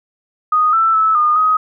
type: tone with pitch steps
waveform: sine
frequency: 1242 / 1329 / 1305 / 1220 / 1260 Hz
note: D#6 / E6 / E6 / D#6 / D#6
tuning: -3 / +14 / -18 / -34 / +21 cents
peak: -10 dBFS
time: 0.52-1.57 s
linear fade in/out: 5 ms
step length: 210 ms
effects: none